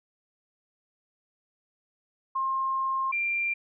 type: tone pair in turn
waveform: sine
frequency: 1064 / 2376 Hz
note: C6 / D7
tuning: +29 / +20 cents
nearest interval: octave + major second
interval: 1391 cents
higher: second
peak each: -25 dBFS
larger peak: neither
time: 2.35-3.12 / 3.12-3.54 s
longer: first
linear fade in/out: 10 ms
effects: none